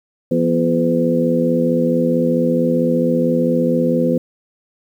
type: harmonic tone with a mistuned harmonic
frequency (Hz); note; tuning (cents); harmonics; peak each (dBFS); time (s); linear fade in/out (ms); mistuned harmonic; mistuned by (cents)
84.5; E2; +43; 2 / 3 / 4 / 5 / 6; -20 / -17 / -23 / -25 / -18; 0.31-4.18; 5; 3; -64
effects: 8-bit